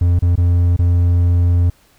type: tone with dropouts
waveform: triangle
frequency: 87.31 Hz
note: F2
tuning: in tune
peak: -8 dBFS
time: 0.01-1.7 s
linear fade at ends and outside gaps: 5 ms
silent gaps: 0.191-0.222 / 0.357-0.377 / 0.765-0.79 s
effects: pink hiss -53 dBFS RMS until 1.98 s